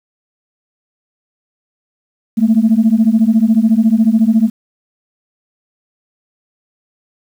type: beating tone pair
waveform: sine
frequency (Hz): 215.5 / 229.5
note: A3 / A#3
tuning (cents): -36 / -27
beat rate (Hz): 14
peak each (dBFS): -10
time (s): 2.37-4.5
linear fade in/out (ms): 20
effects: tanh soft clip ceiling -2 dBFS + 7-bit